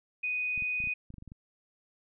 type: tone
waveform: sine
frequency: 2489 Hz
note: D#7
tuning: in tune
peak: -29 dBFS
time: 0.23-0.94 s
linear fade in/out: 10 ms
type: clicks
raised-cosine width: 5 ms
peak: -34 dBFS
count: 11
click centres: 0.577 / 0.623 / 0.803 / 0.84 / 0.873 / 1.104 / 1.141 / 1.183 / 1.224 / 1.277 / 1.319 s
effects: none